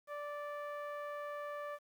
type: tone with low-pass filter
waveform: sawtooth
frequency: 585 Hz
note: D5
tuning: 7 cents flat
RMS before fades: -43 dBFS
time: 0.07-1.79 s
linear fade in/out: 50 ms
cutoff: 1500 Hz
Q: 1.7
effects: 11-bit